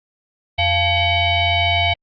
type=tone with frequency modulation; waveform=sine; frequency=1473 Hz; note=F#6; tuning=8 cents flat; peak=-14 dBFS; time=0.58-1.94 s; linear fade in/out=10 ms; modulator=781 Hz; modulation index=2.4; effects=Opus 24 kbps